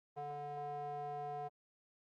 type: tone with band-pass filter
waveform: square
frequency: 145.8 Hz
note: D3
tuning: 12 cents flat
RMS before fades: -43 dBFS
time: 0.16-1.49 s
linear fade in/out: 20 ms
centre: 660 Hz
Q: 6.6
effects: Opus 32 kbps